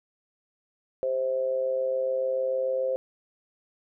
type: tone with amplitude modulation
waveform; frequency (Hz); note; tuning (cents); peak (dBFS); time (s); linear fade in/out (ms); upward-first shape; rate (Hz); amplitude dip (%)
sine; 523.3; C5; 0; -21; 1.03-2.96; 0; sine; 127; 65
effects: none